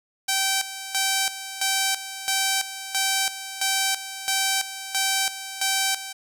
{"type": "tone with tremolo", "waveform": "5% pulse", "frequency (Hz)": 775, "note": "G5", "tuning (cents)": -20, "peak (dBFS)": -9, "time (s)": [0.28, 6.13], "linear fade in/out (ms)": 10, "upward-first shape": "square", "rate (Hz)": 1.5, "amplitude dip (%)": 75, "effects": []}